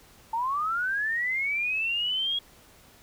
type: linear sweep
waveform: sine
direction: up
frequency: 880 to 3322 Hz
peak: -25 dBFS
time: 0.33-2.39 s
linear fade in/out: 5 ms
effects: pink hiss -55 dBFS RMS until 3.02 s